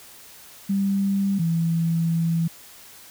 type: tone pair in turn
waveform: sine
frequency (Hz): 197.1 / 165.74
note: G3 / E3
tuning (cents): +10 / +10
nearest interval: minor third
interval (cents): 300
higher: first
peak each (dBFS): -19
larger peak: neither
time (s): 0.69-1.39 / 1.39-2.48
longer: second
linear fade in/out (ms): 10
effects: white hiss -46 dBFS RMS until 3.1 s